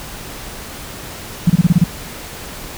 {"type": "tone bursts", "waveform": "sine", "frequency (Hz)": 172.1, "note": "F3", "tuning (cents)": -25, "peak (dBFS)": -6, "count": 7, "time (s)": [1.47, 1.841], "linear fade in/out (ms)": 5, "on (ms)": 29, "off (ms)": 28, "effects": ["pink hiss -31 dBFS RMS until 2.77 s"]}